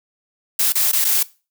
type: noise with dropouts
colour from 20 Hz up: blue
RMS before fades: -17 dBFS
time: 0.59-1.23 s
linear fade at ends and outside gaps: 5 ms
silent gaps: 0.723-0.753 / 0.916-0.93 / 1.045-1.049 s
effects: noise-tail reverb RT60 0.3 s tail -19 dB re dry